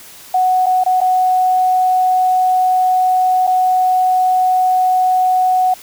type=tone with dropouts; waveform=sine; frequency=740 Hz; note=F#5; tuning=in tune; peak=-10 dBFS; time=0.34-5.74 s; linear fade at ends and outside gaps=5 ms; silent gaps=0.66-0.665 / 0.838-0.861 / 1.005-1.013 / 3.469-3.474 s; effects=white hiss -38 dBFS RMS until 5.82 s